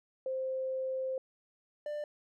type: tone pair in turn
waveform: sine / triangle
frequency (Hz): 523.3 / 593.6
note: C5 / D5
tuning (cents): 0 / +18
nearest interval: major second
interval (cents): 218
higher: second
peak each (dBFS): -32 / -33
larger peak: first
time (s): 0.26-1.18 / 1.86-2.04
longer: first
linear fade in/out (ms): 2
effects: none